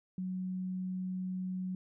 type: tone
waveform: sine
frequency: 185 Hz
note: F#3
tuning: in tune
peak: -34 dBFS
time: 0.18-1.75 s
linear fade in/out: 2 ms
effects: none